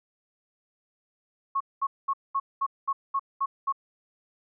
sine tone bursts, 1097 Hz, C#6, 18 cents flat, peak -23 dBFS, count 9, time 1.55-3.725 s, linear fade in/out 10 ms, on 55 ms, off 210 ms, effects none

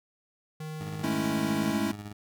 square tone, 155.56 Hz, D#3, in tune, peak -36 dBFS, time 0.6-1.72 s, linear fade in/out 5 ms
20% pulse tone with tremolo, 103.4 Hz, G#2, 7 cents flat, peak -32 dBFS, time 0.8-2.13 s, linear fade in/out 10 ms, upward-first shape square, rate 16 Hz, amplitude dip 45%
square chord, A major seventh, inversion third, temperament equal, 207.7 / 220 / 277.2 / 329.6 Hz, G#3 / A3 / C#4 / E4, 0 / 0 / 0 / 0 cents, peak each -33 dBFS, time 1.03-1.92 s, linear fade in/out 10 ms
effects none

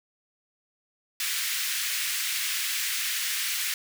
pink high-pass noise, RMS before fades -29 dBFS, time 1.2-3.74 s, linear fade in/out 2 ms, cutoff 1800 Hz, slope 24 dB/octave, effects none

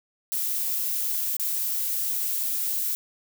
violet noise with dropouts, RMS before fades -27 dBFS, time 0.32-2.95 s, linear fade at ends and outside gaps 0 ms, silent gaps 1.367-1.397 s, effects none

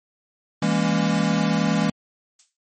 square chord, A# half-diminished seventh, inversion second, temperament equal with one note detuned, 164.81 / 204 / 233.1 / 277.2 Hz, E3 / G#3 / A#3 / C#4, 0 / -31 / 0 / 0 cents, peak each -24 / -23 / -26 / -28 dBFS, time 0.62-1.9 s, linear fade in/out 5 ms
violet noise with exponential decay, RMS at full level -38 dBFS, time 2.39-2.57 s, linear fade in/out 5 ms, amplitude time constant 37 ms
effects low-pass 11000 Hz 12 dB/octave + MP3 32 kbps

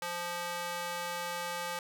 square tone with high-pass filter, 174.2 Hz, F3, 4 cents flat, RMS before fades -37 dBFS, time 0.02-1.79 s, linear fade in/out 2 ms, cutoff 770 Hz, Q 0.93, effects none

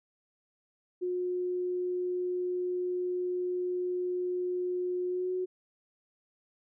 sine tone with pitch glide, 360.6 to 367.5 Hz, F#4 to F#4, -45 to -12 cents, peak -29 dBFS, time 1.01-5.46 s, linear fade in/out 20 ms, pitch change +33 cents, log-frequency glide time 5.07-5.32 s, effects none

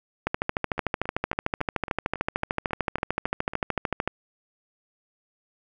two click trains, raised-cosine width 0.5 ms, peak -9 / -19 dBFS, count 52 / 11, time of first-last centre 0.27-4.076 / 0.78-3.535 s, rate 13.4 / 3.63 Hz, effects none

